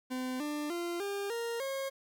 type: tone with pitch steps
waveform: 40% pulse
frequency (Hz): 255.6 / 297 / 345.1 / 401.1 / 466.1 / 541.6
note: C4 / D4 / F4 / G4 / A#4 / C#5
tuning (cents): -40 / +20 / -21 / +40 / 0 / -40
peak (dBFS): -33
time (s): 0.1-1.9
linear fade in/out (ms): 20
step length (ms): 300
effects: 11-bit